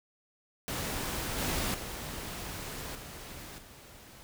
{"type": "noise with level steps", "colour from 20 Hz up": "pink", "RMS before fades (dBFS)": [-35, -32, -40, -45, -52], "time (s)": [0.68, 4.23], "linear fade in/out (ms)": 0, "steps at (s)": [1.38, 1.74, 2.95, 3.58], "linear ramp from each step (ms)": 5, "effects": []}